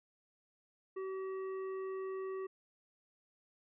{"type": "tone with hard clipping", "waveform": "sine", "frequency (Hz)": 381.2, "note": "G4", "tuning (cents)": -48, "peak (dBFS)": -40, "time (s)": [0.96, 2.47], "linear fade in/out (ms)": 10, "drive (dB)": 9, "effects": ["resampled to 8000 Hz"]}